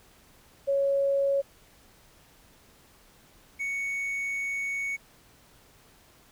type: tone pair in turn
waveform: sine / triangle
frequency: 554.4 / 2224 Hz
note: C#5 / C#7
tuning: 0 / +5 cents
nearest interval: 2 octaves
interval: 2405 cents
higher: second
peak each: -22 / -27 dBFS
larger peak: first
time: 0.67-1.42 / 3.59-4.97 s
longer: second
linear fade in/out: 20 ms
effects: pink hiss -58 dBFS RMS until 6.31 s